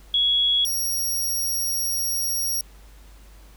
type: tone pair in turn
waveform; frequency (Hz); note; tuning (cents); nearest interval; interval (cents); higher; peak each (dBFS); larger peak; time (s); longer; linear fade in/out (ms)
sine / 15% pulse; 3347 / 5629; G#7 / F8; +13 / +13; major sixth; 900; second; -17; neither; 0.14-0.65 / 0.65-2.61; second; 2
effects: added 50 Hz sine -45 dBFS peak until 3.56 s + pink hiss -54 dBFS RMS until 3.56 s